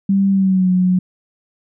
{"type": "tone with pitch glide", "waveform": "sine", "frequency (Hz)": [196, 182.87], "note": ["G3", "F#3"], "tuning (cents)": [0, -20], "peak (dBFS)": -11, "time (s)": [0.09, 0.99], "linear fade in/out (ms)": 5, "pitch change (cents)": -120, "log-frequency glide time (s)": [0.3, 0.7], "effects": []}